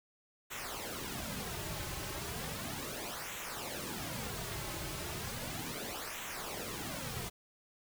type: noise with flanger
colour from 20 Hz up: pink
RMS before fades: -41 dBFS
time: 0.5-7.3 s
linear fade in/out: 20 ms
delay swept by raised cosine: 0.2 to 4.3 ms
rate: 0.35 Hz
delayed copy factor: -0.7
effects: none